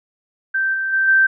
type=tone with level steps; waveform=sine; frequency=1561 Hz; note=G6; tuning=8 cents flat; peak=-16 / -19 / -14 / -10 dBFS; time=0.54-1.27 s; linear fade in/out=10 ms; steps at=0.73 / 0.92 / 1.07 s; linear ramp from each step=20 ms; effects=none